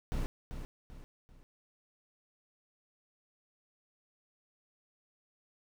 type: noise with echo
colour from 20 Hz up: brown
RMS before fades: -33 dBFS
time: 0.12-0.26 s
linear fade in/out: 0 ms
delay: 390 ms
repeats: 3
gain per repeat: -8 dB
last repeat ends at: 1.43 s
effects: none